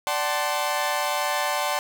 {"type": "chord", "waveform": "sawtooth", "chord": "D dominant seventh", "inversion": "none", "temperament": "equal with one note detuned", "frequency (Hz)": [587.3, 758.2, 880, 1046.5], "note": ["D5", "F#5", "A5", "C6"], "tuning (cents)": [0, 42, 0, 0], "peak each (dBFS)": -25, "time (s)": [0.07, 1.79], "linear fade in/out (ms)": 0, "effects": ["9-bit"]}